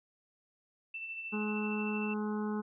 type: tone with tremolo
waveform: sine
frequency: 2668 Hz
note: E7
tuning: 20 cents sharp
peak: -37 dBFS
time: 0.94-2.14 s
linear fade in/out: 5 ms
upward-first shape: sine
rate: 13 Hz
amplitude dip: 40%
type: harmonic tone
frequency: 211.4 Hz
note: G#3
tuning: 31 cents sharp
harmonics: 1 / 2 / 4 / 5 / 6 / 7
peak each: -33 / -39 / -45 / -47 / -49 / -50 dBFS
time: 1.32-2.62 s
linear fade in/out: 20 ms
effects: none